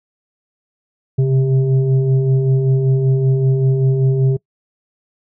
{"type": "tone with frequency modulation", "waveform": "sine", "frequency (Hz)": 134.1, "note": "C3", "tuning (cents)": 43, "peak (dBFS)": -11, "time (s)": [1.18, 4.37], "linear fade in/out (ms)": 10, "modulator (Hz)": 263, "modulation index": 0.62, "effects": ["noise-tail reverb RT60 0.1 s tail -23 dB re dry"]}